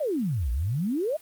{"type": "exponential two-way sweep", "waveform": "sine", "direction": "down then up", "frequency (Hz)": [652, 55.6, 652], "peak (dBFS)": -24, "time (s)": [0, 1.17], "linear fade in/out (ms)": 10, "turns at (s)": 0.51, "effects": ["white hiss -53 dBFS RMS until 1.21 s", "Opus 32 kbps"]}